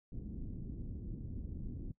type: low-pass noise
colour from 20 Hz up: pink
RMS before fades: -43 dBFS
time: 0.12-1.92 s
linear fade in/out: 5 ms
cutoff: 290 Hz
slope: 24 dB/octave
effects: noise-tail reverb RT60 0.1 s tail -21 dB re dry